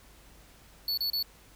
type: tone bursts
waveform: square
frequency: 4435 Hz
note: C#8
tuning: in tune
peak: -28 dBFS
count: 3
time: 0.88-1.227 s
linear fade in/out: 2 ms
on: 95 ms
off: 31 ms
effects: added 50 Hz sine -58 dBFS peak until 1.55 s + pink hiss -57 dBFS RMS until 1.55 s